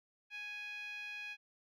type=tone with band-pass filter; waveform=10% pulse; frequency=830.6 Hz; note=G#5; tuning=in tune; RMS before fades=-45 dBFS; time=0.3-1.37 s; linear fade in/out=50 ms; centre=2200 Hz; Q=8.8; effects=none